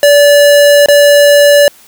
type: tone with dropouts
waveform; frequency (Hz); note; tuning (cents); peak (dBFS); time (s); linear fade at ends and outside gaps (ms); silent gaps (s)
square; 578; D5; -28; -3; 0.03-1.68; 1; 0.86-0.885
effects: white hiss -41 dBFS RMS until 1.87 s